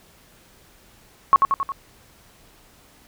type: tone with echo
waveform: sine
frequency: 1100 Hz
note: C#6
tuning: 14 cents flat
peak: -8 dBFS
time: 1.33-1.36 s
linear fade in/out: 0 ms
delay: 90 ms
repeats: 4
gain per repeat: -4 dB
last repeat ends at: 1.72 s
effects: pink hiss -53 dBFS RMS until 3.07 s